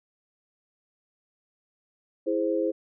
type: chord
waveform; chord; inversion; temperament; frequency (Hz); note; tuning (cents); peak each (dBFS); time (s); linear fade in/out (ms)
sine; E augmented; none; equal; 329.6 / 415.3 / 523.3; E4 / G#4 / B#4; 0 / 0 / 0; -27 / -29 / -27; 2.26-2.72; 20
effects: none